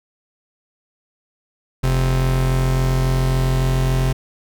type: tone pair together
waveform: 45% pulse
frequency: 43.61 / 130.81 Hz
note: F1 / C3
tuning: -2 / 0 cents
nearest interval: octave + perfect fifth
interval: 1902 cents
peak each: -19 dBFS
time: 1.83-4.13 s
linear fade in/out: 10 ms
effects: none